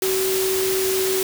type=tone in noise; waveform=sine; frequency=379.7 Hz; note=F#4; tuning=45 cents sharp; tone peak=-20 dBFS; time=0.02-1.23 s; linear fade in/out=2 ms; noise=white; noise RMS=-25 dBFS; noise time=0.02-1.23 s; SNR=+2 dB; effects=none